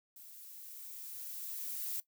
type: noise with level ramp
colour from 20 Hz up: violet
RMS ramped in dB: -54 to -38 dBFS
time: 0.16-2 s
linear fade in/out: 2 ms
effects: noise-tail reverb RT60 0.1 s tail -17 dB re dry